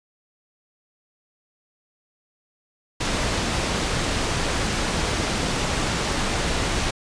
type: low-pass noise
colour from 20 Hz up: pink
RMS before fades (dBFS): -24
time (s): 3-6.91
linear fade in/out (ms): 10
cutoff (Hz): 7500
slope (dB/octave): 12
effects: resampled to 22050 Hz